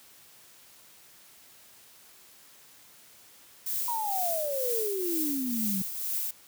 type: noise with tremolo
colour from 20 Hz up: violet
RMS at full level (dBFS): -30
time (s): 3.66-6.31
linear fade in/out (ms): 5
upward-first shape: triangle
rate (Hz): 2.1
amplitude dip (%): 60
type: exponential sweep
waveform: sine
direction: down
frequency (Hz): 973 to 185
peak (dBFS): -29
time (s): 3.88-5.82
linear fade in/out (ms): 2
effects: white hiss -55 dBFS RMS until 6.47 s + high-pass 60 Hz 12 dB/octave

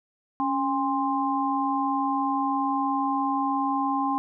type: tone cluster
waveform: sine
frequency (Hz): 277.1 / 808 / 1049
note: C#4 / G#5 / C6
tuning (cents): -1 / -48 / +4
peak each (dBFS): -27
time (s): 0.4-4.18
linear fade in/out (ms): 0
effects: none

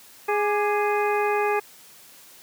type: harmonic tone with a mistuned harmonic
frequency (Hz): 415.3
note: G#4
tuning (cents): 0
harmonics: 1 / 2 / 3 / 4 / 5 / 6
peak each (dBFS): -23 / -25 / -30 / -32 / -34 / -32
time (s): 0.28-1.6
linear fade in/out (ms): 10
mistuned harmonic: 3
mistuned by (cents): -79
effects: white hiss -49 dBFS RMS until 2.42 s + high-pass 100 Hz 12 dB/octave

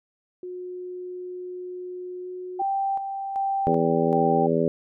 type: tone with pitch glide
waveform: sine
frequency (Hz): 362.1 to 364.8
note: F#4 to F#4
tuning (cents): -37 to -24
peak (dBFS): -32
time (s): 0.43-2.62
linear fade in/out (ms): 2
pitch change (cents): +13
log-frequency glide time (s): 2.22-2.28
type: tone with tremolo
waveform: sine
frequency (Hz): 784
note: G5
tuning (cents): 0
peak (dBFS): -22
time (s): 2.59-4.47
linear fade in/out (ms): 10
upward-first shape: square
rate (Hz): 1.3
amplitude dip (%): 50
type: harmonic tone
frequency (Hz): 82.41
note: E2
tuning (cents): 0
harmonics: 2 / 3 / 4 / 5 / 6 / 7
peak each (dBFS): -27 / -26 / -29 / -24 / -28 / -27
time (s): 3.67-4.68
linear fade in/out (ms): 0
effects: none

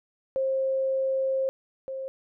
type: tone pair in turn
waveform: sine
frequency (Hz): 532 / 532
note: C5 / C5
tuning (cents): +29 / +29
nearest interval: unison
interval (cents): 0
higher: neither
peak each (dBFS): -23 / -31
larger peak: first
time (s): 0.36-1.49 / 1.88-2.08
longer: first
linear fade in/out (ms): 0
effects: none

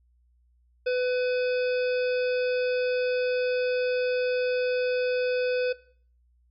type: harmonic tone with a mistuned harmonic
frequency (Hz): 500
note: B4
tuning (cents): +21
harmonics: 1 / 3 / 5 / 7 / 9 / 10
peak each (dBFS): -23 / -34 / -36 / -45 / -45 / -46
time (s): 0.86-5.73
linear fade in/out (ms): 10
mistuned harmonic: 5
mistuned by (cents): +26
effects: noise-tail reverb RT60 0.5 s tail -20 dB re dry + added 60 Hz sine -61 dBFS peak until 6.5 s

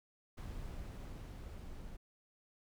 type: noise with level ramp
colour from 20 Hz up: brown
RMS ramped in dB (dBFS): -44 to -49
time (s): 0.37-1.97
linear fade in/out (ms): 10
effects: none

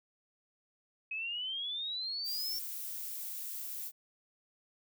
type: exponential sweep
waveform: sine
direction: up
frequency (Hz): 2536 to 5500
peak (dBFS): -35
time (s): 1.11-2.59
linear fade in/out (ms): 5
type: noise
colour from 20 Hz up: violet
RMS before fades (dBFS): -41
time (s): 2.24-3.92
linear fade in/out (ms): 50
effects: none

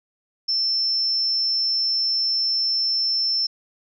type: tone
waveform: sine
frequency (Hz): 5340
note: E8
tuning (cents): +22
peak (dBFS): -19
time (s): 0.48-3.47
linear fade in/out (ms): 10
effects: none

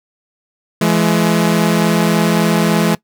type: tone pair together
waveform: sawtooth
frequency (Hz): 168.6 / 212.1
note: E3 / G#3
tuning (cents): +39 / +37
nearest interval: major third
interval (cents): 398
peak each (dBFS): -10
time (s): 0.81-2.95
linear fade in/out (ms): 5
effects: noise-tail reverb RT60 0.1 s tail -21 dB re dry

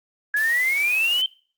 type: exponential sweep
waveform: sine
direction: up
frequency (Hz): 1661.2 to 3136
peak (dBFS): -18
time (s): 0.34-1.26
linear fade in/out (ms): 2
type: high-pass noise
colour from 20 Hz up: white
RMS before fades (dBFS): -35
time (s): 0.36-1.22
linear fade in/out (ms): 10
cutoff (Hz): 360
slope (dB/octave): 24
effects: noise-tail reverb RT60 0.4 s tail -22 dB re dry + Opus 24 kbps

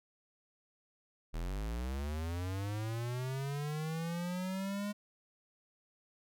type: linear sweep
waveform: square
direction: up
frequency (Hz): 38.66 to 207.7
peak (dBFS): -36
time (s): 1.33-4.93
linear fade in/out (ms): 20
effects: none

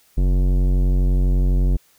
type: tone with tanh clipping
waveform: sine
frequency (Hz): 46.01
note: F#1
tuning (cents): -9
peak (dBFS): -16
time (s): 0.17-1.77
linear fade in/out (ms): 10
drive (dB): 16
effects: white hiss -57 dBFS RMS until 1.98 s

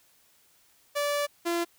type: tone pair in turn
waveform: sawtooth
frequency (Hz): 580 / 341.7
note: D5 / F4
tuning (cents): -22 / -38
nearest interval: major sixth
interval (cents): 916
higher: first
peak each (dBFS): -22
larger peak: neither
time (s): 0.95-1.27 / 1.45-1.65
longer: first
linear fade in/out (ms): 20
effects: white hiss -63 dBFS RMS until 1.78 s

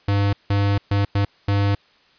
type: tone bursts at uneven times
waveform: square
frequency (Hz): 100.5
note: G2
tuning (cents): +44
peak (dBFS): -17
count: 5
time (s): 0.08-0.33 / 0.5-0.78 / 0.91-1.05 / 1.15-1.25 / 1.48-1.75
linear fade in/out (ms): 5
effects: white hiss -56 dBFS RMS until 2.18 s + resampled to 11025 Hz

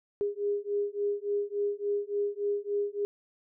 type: beating tone pair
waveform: sine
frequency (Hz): 406.6 / 410.1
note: G#4 / G#4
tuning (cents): -37 / -22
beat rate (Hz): 3.5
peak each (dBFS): -31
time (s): 0.21-3.05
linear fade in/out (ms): 0
effects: none

